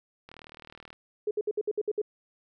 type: click train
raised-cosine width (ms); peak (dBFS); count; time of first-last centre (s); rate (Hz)
0.3; -30; 26; 0.29-0.929; 39.1
type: tone bursts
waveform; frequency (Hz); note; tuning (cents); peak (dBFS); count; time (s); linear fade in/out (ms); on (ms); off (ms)
sine; 421.1; G#4; +24; -25; 8; 1.27-2.017; 5; 40; 61
effects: none